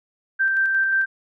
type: tone with tremolo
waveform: sine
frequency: 1567 Hz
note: G6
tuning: 1 cent flat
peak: -16 dBFS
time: 0.39-1.06 s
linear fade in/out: 20 ms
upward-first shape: square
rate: 5.6 Hz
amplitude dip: 25%
effects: none